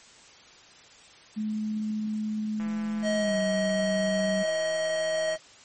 sine tone with pitch glide, 214.7 to 192.38 Hz, A3 to G3, -42 to -32 cents, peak -27 dBFS, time 1.36-4.44 s, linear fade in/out 20 ms, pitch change -190 cents, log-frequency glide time 3.16-3.37 s
click train, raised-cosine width 0.5 ms, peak -29 dBFS, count 464, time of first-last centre 2.6-5.356 s, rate 168 Hz
square tone, 632 Hz, D#5, 27 cents sharp, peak -26 dBFS, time 3.02-5.38 s, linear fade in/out 50 ms
effects white hiss -52 dBFS RMS until 5.64 s + MP3 32 kbps

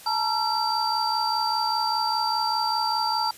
sine tone cluster, 871 / 936 / 1355 / 4660 Hz, A5 / A#5 / E6 / D8, -18 / +7 / +47 / -14 cents, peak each -26 / -28 / -31 / -27 dBFS, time 0.06-3.31 s, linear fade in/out 5 ms, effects white hiss -46 dBFS RMS until 3.37 s + resampled to 32000 Hz

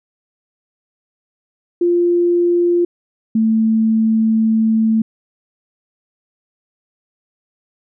sine tone pair in turn, 348.2 / 221.8 Hz, F4 / A3, -5 / +14 cents, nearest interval minor sixth, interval 781 cents, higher first, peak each -11 dBFS, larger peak neither, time 1.81-2.85 / 3.35-5.02 s, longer second, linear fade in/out 5 ms, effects none

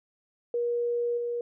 sine tone with level steps, 477 Hz, A#4, 40 cents sharp, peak -25 / -28 dBFS, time 0.54-1.41 s, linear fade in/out 2 ms, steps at 1.17 s, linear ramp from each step 10 ms, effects none

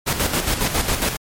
pink noise with tremolo, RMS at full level -19 dBFS, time 0.06-1.17 s, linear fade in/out 20 ms, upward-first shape square, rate 7.3 Hz, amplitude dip 55%, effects MP3 64 kbps

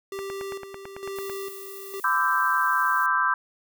square tone with tremolo, 392 Hz, G4, in tune, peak -32 dBFS, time 0.12-2 s, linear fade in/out 2 ms, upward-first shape square, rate 1.1 Hz, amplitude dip 60%
click train, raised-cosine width 0.5 ms, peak -22 dBFS, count 11, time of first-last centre 0.19-1.297 s, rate 9.03 Hz
violet noise, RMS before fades -42 dBFS, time 1.16-3.06 s, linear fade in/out 0 ms
sine chord, E minor seventh, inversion second, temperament equal with one note detuned, 1008.5 / 1174.7 / 1318.5 / 1568 Hz, B5 / D6 / E6 / G6, +36 / 0 / 0 / 0 cents, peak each -25 / -26 / -27 / -24 dBFS, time 2.04-3.34 s, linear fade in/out 2 ms
effects none

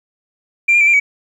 sine tone with pitch steps, 2370 / 2407 / 2318 / 2383 / 2269 Hz, D7 / D7 / D7 / D7 / C#7, +15 / +42 / -23 / +25 / +40 cents, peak -7 dBFS, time 0.68-1 s, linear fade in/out 10 ms, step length 64 ms, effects tanh soft clip ceiling -5 dBFS + 8-bit

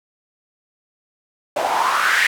white noise with band-pass filter sweep, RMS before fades -18 dBFS, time 1.56-2.27 s, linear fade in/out 5 ms, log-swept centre 640 to 2000 Hz, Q 4.6, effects none

